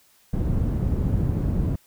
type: low-pass noise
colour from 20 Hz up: white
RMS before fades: -23 dBFS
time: 0.33-1.76 s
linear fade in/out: 5 ms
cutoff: 140 Hz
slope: 12 dB/octave
effects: white hiss -59 dBFS RMS until 1.86 s